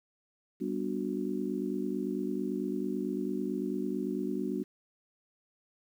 sine chord, G major seventh, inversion none, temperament just, 196 / 245 / 294 / 367.5 Hz, G3 / B3 / D4 / F#4, 0 / -14 / +2 / -12 cents, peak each -36 / -36 / -36 / -36 dBFS, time 0.6-4.64 s, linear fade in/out 20 ms, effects 10-bit

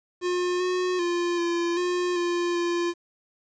square tone with pitch steps, 357.9 / 364.2 / 348 / 342.8 / 356.8 / 348.4 / 345.8 Hz, F4 / F#4 / F4 / F4 / F4 / F4 / F4, +42 / -27 / -6 / -32 / +37 / -4 / -17 cents, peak -24 dBFS, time 0.21-2.94 s, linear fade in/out 50 ms, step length 390 ms, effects resampled to 16000 Hz + 9-bit

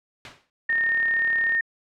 white noise with exponential decay, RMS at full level -31 dBFS, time 0.25-0.5 s, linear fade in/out 1 ms, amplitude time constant 54 ms
sine tone, 1834 Hz, A#6, 29 cents flat, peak -19 dBFS, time 0.69-1.61 s, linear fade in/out 5 ms
click train, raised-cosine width 0.3 ms, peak -21 dBFS, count 32, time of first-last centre 0.7-1.549 s, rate 36.5 Hz
effects low-pass 3000 Hz 12 dB/octave

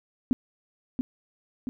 sine tone with echo, 253.9 Hz, B3, 48 cents sharp, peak -18 dBFS, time 0.31-0.33 s, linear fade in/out 0 ms, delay 680 ms, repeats 2, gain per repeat -5 dB, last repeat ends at 1.69 s, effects none

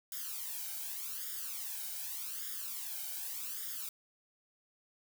blue noise with flanger, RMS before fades -41 dBFS, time 0.12-3.89 s, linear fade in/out 2 ms, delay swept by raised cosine 0.58 to 1.33 ms, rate 0.85 Hz, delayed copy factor +0.95, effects none

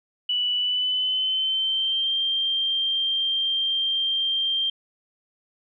sine tone with pitch glide, 2960 to 3172 Hz, F#7 to G7, 0 to +20 cents, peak -21 dBFS, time 0.29-4.7 s, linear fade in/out 5 ms, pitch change +120 cents, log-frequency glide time 0.56-2.14 s, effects none

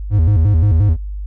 triangle tone with vibrato, 91 Hz, F#2, 28 cents flat, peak -7 dBFS, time 0.1-0.97 s, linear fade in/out 50 ms, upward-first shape square, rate 5.7 Hz, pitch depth 220 cents each way, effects added 50 Hz sine -22 dBFS peak until 1.26 s

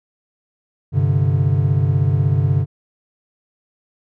triangle chord, G suspended fourth, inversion none, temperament just, 98 / 130.67 / 147 Hz, G2 / C3 / D3, 0 / -2 / +2 cents, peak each -16 dBFS, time 0.92-2.66 s, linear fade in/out 50 ms, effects none

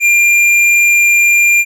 sine tone with hard clipping, 2393 Hz, D7, 32 cents sharp, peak -8 dBFS, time 0-1.65 s, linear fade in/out 50 ms, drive 9 dB, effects none

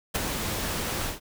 pink noise with ADSR envelope, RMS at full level -24 dBFS, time 0.14-1.2 s, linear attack 15 ms, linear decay 18 ms, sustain -6 dB, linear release 140 ms, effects none

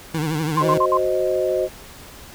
25% pulse tone with vibrato, 155.9 Hz, D#3, 4 cents sharp, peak -17 dBFS, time 0.14-0.78 s, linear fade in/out 5 ms, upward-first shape triangle, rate 12 Hz, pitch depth 110 cents each way
sine tone bursts, 1048 Hz, C6, 2 cents sharp, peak -15 dBFS, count 4, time 0.57-0.974 s, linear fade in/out 5 ms, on 56 ms, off 60 ms
sine chord, C diminished, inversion second, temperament equal, 370 / 523.3 / 622.3 Hz, Gb4 / C5 / Eb5, 0 / 0 / 0 cents, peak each -22 dBFS, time 0.6-1.69 s, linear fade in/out 50 ms
effects pink hiss -41 dBFS RMS until 2.34 s

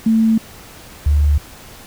sine tone pair in turn, 223 / 73.27 Hz, A3 / D2, +23 / -3 cents, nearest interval octave + perfect fifth, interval 1926 cents, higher first, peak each -10 dBFS, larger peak neither, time 0.06-0.38 / 1.06-1.38 s, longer neither, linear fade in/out 5 ms, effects pink hiss -39 dBFS RMS until 1.86 s

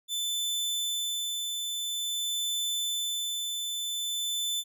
sawtooth tone with tremolo, 3520 Hz, A7, in tune, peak -25 dBFS, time 0.08-4.64 s, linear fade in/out 50 ms, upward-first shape sine, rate 0.49 Hz, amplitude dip 30%, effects none

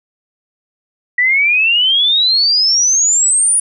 sine exponential sweep, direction up, 1937 to 9800 Hz, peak -9 dBFS, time 1.18-3.6 s, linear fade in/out 5 ms, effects none

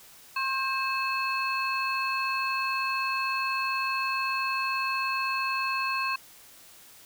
sine tone cluster, 1069 / 1586 / 2604 / 4295 Hz, C6 / G6 / E7 / C8, +37 / +20 / -22 / +44 cents, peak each -29 / -36 / -30 / -37 dBFS, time 0.36-6.16 s, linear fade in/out 5 ms, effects white hiss -52 dBFS RMS until 7.05 s

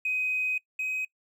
triangle tone pair in turn, 2514 / 2525 Hz, D#7 / D#7, +17 / +25 cents, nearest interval unison, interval 8 cents, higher second, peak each -22 / -25 dBFS, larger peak first, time 0.05-0.58 / 0.79-1.05 s, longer first, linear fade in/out 5 ms, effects noise-tail reverb RT60 0.1 s tail -25 dB re dry + tanh soft clip ceiling -23 dBFS

